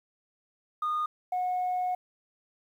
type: tone pair in turn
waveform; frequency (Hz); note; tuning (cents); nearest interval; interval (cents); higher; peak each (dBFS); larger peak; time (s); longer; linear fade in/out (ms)
sine; 1226 / 729; D#6 / F#5; -26 / -26; major sixth; 900; first; -25; neither; 0.82-1.06 / 1.32-1.95; second; 5
effects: tanh soft clip ceiling -24 dBFS + 10-bit